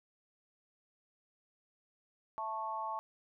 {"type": "harmonic tone", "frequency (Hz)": 220, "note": "A3", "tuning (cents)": 0, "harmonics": [3, 4, 5], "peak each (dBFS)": [-45, -38, -40], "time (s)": [2.38, 2.99], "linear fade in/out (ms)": 0, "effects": []}